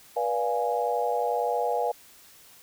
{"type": "chord", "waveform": "sine", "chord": "B diminished seventh", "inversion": "none", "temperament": "equal with one note detuned", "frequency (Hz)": [485.7, 587.3, 698.5, 830.6], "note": ["B4", "D5", "F5", "Ab5"], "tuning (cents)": [-29, 0, 0, 0], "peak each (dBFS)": [-28, -32, -29, -29], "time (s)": [0.16, 1.92], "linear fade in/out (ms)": 10, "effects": ["white hiss -53 dBFS RMS until 2.62 s"]}